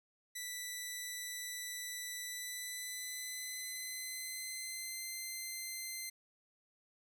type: tone with pitch glide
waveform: 10% pulse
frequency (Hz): 1975.5 to 2073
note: B6 to C7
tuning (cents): 0 to -17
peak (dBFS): -32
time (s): 0.35-6.1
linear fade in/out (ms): 10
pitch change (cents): +83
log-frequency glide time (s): 2.23-5.06
effects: none